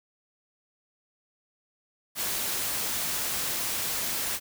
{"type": "noise", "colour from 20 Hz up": "white", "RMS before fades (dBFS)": -30, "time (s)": [2.15, 4.4], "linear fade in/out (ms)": 50, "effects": []}